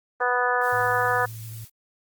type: harmonic tone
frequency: 246.9 Hz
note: B3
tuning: in tune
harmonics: 2 / 3 / 4 / 5 / 6 / 7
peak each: -27 / -27 / -27 / -27 / -27 / -27 dBFS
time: 0.2-1.26 s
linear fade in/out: 10 ms
type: noise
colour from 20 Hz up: blue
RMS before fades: -44 dBFS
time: 0.6-1.7 s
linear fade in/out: 50 ms
type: tone with pitch glide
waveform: sine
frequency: 109.8 to 111.46 Hz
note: A2 to A2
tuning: -3 to +23 cents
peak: -35 dBFS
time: 0.72-1.65 s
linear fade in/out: 10 ms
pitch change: +26 cents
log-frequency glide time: 0.85-1.08 s
effects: Opus 24 kbps